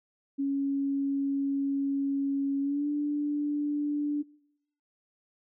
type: tone with pitch glide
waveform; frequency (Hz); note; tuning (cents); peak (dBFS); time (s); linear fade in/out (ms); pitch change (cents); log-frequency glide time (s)
sine; 277.2 to 293; C#4 to D4; 0 to -4; -26; 0.38-4.23; 20; +96; 2.61-2.88
effects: noise-tail reverb RT60 0.8 s tail -24 dB re dry